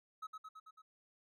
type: tone with echo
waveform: triangle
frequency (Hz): 1282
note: E6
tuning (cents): -49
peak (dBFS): -40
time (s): 0.22-0.27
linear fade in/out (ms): 10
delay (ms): 110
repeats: 5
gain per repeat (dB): -3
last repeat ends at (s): 0.82
effects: none